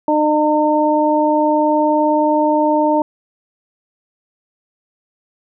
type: harmonic tone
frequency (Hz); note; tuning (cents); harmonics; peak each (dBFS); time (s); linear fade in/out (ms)
303.2; D#4; -45; 1 / 2 / 3; -16 / -16 / -16; 0.08-3.02; 2
effects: none